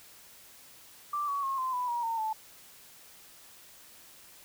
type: tone with pitch steps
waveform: sine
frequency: 1174.7 / 1126.2 / 1079.7 / 1035.1 / 992.4 / 951.4 / 912.1 / 874.5 Hz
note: D6 / C#6 / C#6 / C6 / B5 / A#5 / A#5 / A5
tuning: 0 / +27 / -46 / -19 / +8 / +35 / -38 / -11 cents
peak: -29 dBFS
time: 1.13-2.33 s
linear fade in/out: 5 ms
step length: 150 ms
effects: white hiss -54 dBFS RMS until 4.44 s